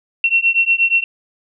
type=beating tone pair; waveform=sine; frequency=2716 / 2724.4 Hz; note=F7 / F7; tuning=-49 / -44 cents; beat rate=8.4 Hz; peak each=-15 dBFS; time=0.24-1.04 s; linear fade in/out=2 ms; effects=none